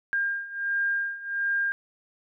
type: beating tone pair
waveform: sine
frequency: 1605 / 1606.4 Hz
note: G6 / G6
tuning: +40 / +42 cents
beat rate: 1.4 Hz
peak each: -30 / -27 dBFS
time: 0.13-1.72 s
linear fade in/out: 0 ms
effects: none